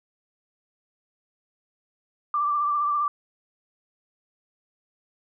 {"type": "tone with vibrato", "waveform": "sine", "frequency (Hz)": 1174.7, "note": "D6", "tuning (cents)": 0, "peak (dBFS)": -21, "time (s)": [2.34, 3.08], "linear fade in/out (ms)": 2, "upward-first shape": "triangle", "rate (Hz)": 15, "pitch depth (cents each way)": 40, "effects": []}